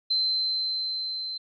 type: tone with level ramp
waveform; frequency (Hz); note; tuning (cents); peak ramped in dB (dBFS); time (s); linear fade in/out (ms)
sine; 4090; C8; -40; -21 to -31; 0.1-1.38; 10
effects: none